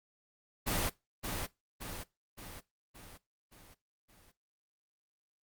pink noise with echo, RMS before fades -32 dBFS, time 0.66-0.9 s, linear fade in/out 20 ms, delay 570 ms, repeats 6, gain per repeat -5 dB, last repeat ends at 4.32 s, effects noise-tail reverb RT60 0.2 s tail -19 dB re dry + Opus 24 kbps

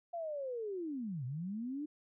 sine linear two-way sweep, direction down then up, 698.5 to 119.2 to 306.8 Hz, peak -37 dBFS, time 0.13-1.86 s, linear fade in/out 10 ms, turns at 1.25 s, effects none

